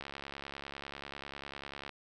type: click train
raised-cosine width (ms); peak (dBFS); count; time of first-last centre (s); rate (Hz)
0.3; -26; 133; 0.01-1.893; 70.1
effects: none